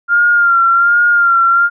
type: tone with vibrato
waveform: sine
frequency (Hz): 1394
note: F6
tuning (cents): -4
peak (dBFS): -7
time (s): 0.08-1.7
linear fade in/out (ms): 50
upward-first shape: sine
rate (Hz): 1.3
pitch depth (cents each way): 40
effects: none